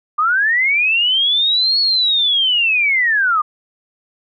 sine linear two-way sweep, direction up then down, 1180 to 4400 to 1180 Hz, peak -12 dBFS, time 0.18-3.42 s, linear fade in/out 10 ms, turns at 1.8 s, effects none

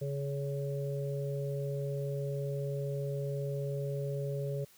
harmonic tone, 140 Hz, C#3, 18 cents sharp, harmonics 1 / 3 / 4, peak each -34 / -39 / -40 dBFS, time 0.01-4.65 s, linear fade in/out 10 ms, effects white hiss -61 dBFS RMS until 4.77 s

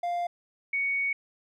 triangle / sine tone pair in turn, 698.5 / 2230 Hz, F5 / C#7, 0 / +10 cents, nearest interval octave + minor sixth, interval 2010 cents, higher second, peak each -25 dBFS, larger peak neither, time 0.03-0.27 / 0.73-1.13 s, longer second, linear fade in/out 5 ms, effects none

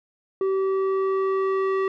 square tone with low-pass filter sweep, 384.7 Hz, G4, 33 cents flat, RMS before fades -23 dBFS, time 0.41-1.88 s, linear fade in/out 2 ms, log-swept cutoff 780 to 1700 Hz, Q 1.3, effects none

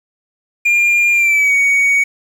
triangle tone with pitch glide, 2403 to 2242 Hz, D7 to C#7, +39 to +19 cents, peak -8 dBFS, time 0.65-2.04 s, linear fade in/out 10 ms, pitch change -120 cents, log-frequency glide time 1.14-1.54 s, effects 7-bit

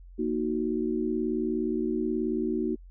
sine chord, D# minor, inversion second, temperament equal, 233.1 / 311.1 / 370 Hz, A#3 / D#4 / F#4, 0 / 0 / 0 cents, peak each -30 dBFS, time 0.18-2.76 s, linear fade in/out 20 ms, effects added 44 Hz sine -45 dBFS peak until 2.9 s

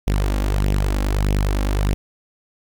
sawtooth tone with flanger, 49.72 Hz, G1, 25 cents sharp, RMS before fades -19 dBFS, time 0.07-1.94 s, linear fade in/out 0 ms, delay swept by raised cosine 0.33 to 3.73 ms, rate 1.6 Hz, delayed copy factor +0.6, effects none

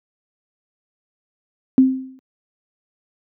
sine tone with exponential decay, 261.6 Hz, C4, in tune, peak -5 dBFS, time 1.78-2.19 s, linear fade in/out 0 ms, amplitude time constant 89 ms, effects high-pass 150 Hz 12 dB/octave

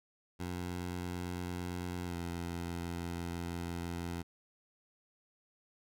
15% pulse tone with pitch glide, 88.9 to 86.02 Hz, F2 to F2, +31 to -26 cents, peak -31 dBFS, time 0.39-4.23 s, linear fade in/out 20 ms, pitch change -57 cents, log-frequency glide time 2.05-2.16 s, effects none

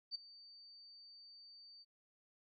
sine tone with ADSR envelope, 4600 Hz, D8, 37 cents flat, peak -37 dBFS, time 0.11-1.85 s, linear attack 39 ms, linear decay 12 ms, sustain -19 dB, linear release 33 ms, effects none

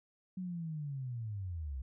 sine linear sweep, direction down, 187.9 to 61.5 Hz, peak -37 dBFS, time 0.37-1.82 s, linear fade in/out 5 ms, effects none

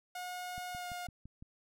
sawtooth tone with pitch glide, 722 to 712.5 Hz, F#5 to F5, -43 to +34 cents, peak -36 dBFS, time 0.15-1.07 s, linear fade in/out 5 ms, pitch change -23 cents, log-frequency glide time 0.72-0.89 s
click train, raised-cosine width 5 ms, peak -37 dBFS, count 6, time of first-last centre 0.58-1.425 s, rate 5.92 Hz
effects none

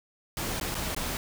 pink noise with dropouts, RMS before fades -32 dBFS, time 0.37-1.17 s, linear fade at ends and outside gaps 1 ms, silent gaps 0.599-0.611 / 0.745-0.751 / 0.948-0.964 s, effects none

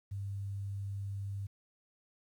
sine tone with quantisation, 99.3 Hz, G2, 23 cents sharp, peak -36 dBFS, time 0.11-1.47 s, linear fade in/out 10 ms, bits 11, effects none

